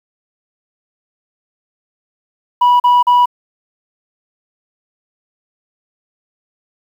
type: tone bursts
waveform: sine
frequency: 978 Hz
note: B5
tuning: 17 cents flat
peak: -4 dBFS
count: 3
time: 2.61-3.258 s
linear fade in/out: 10 ms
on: 190 ms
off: 39 ms
effects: tanh soft clip ceiling -6 dBFS + 7-bit